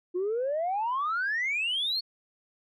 sine exponential sweep, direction up, 347.1 to 4435 Hz, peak -25 dBFS, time 0.14-2.01 s, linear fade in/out 20 ms, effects tanh soft clip ceiling -23 dBFS

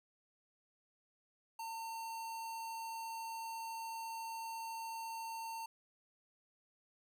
square tone with notch filter, 907 Hz, A#5, 48 cents flat, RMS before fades -44 dBFS, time 1.59-5.66 s, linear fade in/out 5 ms, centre 2000 Hz, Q 1.7, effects none

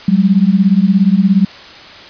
sine beating tone pair, 185 / 202 Hz, F#3 / G#3, 0 / -48 cents, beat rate 17 Hz, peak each -10 dBFS, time 0.08-1.45 s, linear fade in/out 5 ms, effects white hiss -34 dBFS RMS until 2.09 s + resampled to 11025 Hz

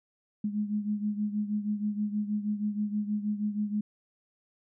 sine beating tone pair, 207.7 / 214 Hz, G#3 / A3, 0 / -48 cents, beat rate 6.3 Hz, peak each -29 / -34 dBFS, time 0.44-3.81 s, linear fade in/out 5 ms, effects none

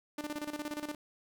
sawtooth tone with tremolo, 297.6 Hz, D4, 23 cents sharp, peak -31 dBFS, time 0.18-0.95 s, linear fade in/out 5 ms, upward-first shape square, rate 17 Hz, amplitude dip 75%, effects none

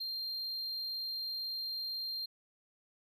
triangle tone, 4186 Hz, C8, in tune, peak -35 dBFS, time 0-2.26 s, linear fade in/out 10 ms, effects none

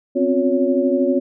sine tone cluster, 256.8 / 269.4 / 358.1 / 561 Hz, C4 / C#4 / F4 / C#5, -32 / -49 / +43 / +21 cents, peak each -20 dBFS, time 0.15-1.2 s, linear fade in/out 20 ms, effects none

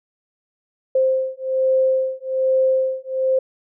sine beating tone pair, 523.3 / 524.5 Hz, C5 / C5, 0 / +4 cents, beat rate 1.2 Hz, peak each -19 dBFS, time 0.95-3.39 s, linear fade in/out 5 ms, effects none

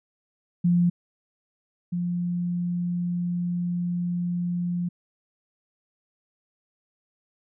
sine tone pair in turn, 174.61 / 175.45 Hz, F3 / F3, 0 / +8 cents, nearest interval unison, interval 8 cents, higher second, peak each -17 / -24 dBFS, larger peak first, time 0.64-0.9 / 1.92-4.89 s, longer second, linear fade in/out 10 ms, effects none

